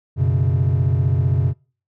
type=chord; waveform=triangle; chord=F# suspended fourth; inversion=none; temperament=just; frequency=92.5 / 123.33 / 138.75 Hz; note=F#2 / B2 / C#3; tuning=0 / -2 / +2 cents; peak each=-17 dBFS; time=0.16-1.54 s; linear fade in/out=50 ms; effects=noise-tail reverb RT60 0.4 s tail -26 dB re dry + tanh soft clip ceiling -5 dBFS